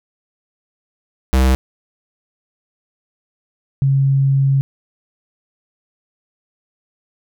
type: tone pair in turn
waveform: square / sine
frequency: 65 / 136.58 Hz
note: C2 / C#3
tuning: -11 / -25 cents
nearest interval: octave + minor second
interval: 1286 cents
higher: second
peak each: -11 dBFS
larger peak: neither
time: 1.33-1.55 / 3.82-4.61 s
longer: second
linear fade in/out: 0 ms
effects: none